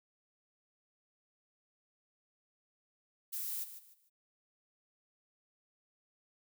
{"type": "noise with echo", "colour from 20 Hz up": "violet", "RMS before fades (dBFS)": -39, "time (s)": [3.32, 3.65], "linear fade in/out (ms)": 20, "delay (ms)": 150, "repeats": 3, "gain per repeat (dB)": -11, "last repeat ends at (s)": 4.1, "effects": []}